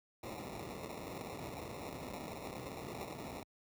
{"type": "noise with sample-and-hold", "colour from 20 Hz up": "blue", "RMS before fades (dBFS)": -45, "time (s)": [0.23, 3.43], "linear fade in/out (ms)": 2, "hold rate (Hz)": 1575, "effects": ["high-pass 60 Hz 12 dB/octave"]}